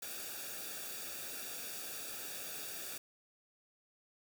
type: noise with comb filter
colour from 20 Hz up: white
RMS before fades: -44 dBFS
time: 0.02-2.98 s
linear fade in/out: 5 ms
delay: 0.97 ms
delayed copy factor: -0.7
effects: none